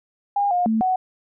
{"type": "tone with pitch steps", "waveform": "sine", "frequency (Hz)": [809, 713, 221.8, 744], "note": ["G#5", "F5", "A3", "F#5"], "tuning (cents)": [-46, 36, 14, 9], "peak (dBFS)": -17, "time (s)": [0.36, 0.96], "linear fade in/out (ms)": 5, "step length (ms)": 150, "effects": []}